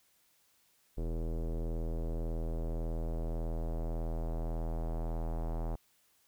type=tone with low-pass filter sweep; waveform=square; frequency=40.88 Hz; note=E1; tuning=14 cents flat; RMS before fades=-35 dBFS; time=0.97-5.76 s; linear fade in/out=10 ms; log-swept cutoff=460 to 780 Hz; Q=2.1; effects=white hiss -70 dBFS RMS until 6.27 s